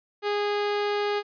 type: tone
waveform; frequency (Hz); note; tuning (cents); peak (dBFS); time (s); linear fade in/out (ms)
sawtooth; 411.9; G#4; -14; -20; 0.22-1.23; 50
effects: resampled to 11025 Hz